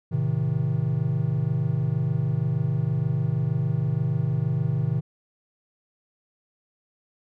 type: chord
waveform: triangle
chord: A diminished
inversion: none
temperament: just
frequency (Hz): 110 / 132 / 158.4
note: A2 / C3 / Eb3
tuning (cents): 0 / +16 / +31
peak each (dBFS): -26 / -23 / -24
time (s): 0.11-5.01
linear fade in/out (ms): 20
effects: none